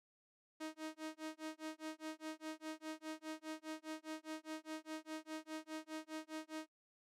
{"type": "tone with tremolo", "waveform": "sawtooth", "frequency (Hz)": 313.6, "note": "D#4", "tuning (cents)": 14, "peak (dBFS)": -38, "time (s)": [0.6, 6.67], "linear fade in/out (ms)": 10, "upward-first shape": "sine", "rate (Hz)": 4.9, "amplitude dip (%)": 100, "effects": ["noise-tail reverb RT60 0.1 s tail -22 dB re dry", "low-pass 10000 Hz 12 dB/octave"]}